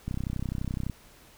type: click train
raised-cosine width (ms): 5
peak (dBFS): -19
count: 27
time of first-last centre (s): 0.08-0.898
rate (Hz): 31.8
effects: pink hiss -55 dBFS RMS until 1.37 s